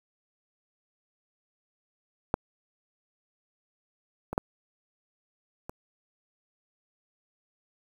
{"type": "clicks", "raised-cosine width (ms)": 1, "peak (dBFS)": [-9, -19, -10, -23], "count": 4, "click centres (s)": [2.341, 4.33, 4.379, 5.695], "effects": ["7-bit"]}